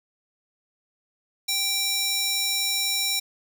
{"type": "tone with high-pass filter", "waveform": "square", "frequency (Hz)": 784, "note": "G5", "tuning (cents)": 0, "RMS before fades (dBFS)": -25, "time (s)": [1.48, 3.2], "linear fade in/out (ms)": 10, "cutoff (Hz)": 4000, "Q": 1.2, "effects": []}